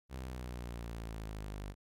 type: linear sweep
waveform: sawtooth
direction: down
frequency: 65.41 to 49 Hz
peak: -37 dBFS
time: 0.09-1.75 s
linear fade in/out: 50 ms
effects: AAC 64 kbps